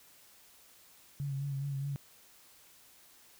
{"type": "tone with vibrato", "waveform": "sine", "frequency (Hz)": 139, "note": "C#3", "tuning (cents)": 5, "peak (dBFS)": -33, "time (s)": [1.2, 1.96], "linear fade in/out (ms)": 0, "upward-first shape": "sine", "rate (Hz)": 4.8, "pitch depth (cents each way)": 37, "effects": ["white hiss -60 dBFS RMS until 3.39 s"]}